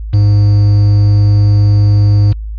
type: tone with quantisation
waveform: triangle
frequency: 102.7 Hz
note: G#2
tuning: 19 cents flat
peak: -3 dBFS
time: 0.13-2.33 s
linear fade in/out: 10 ms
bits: 5
effects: added 53 Hz sine -19 dBFS peak until 2.58 s + resampled to 11025 Hz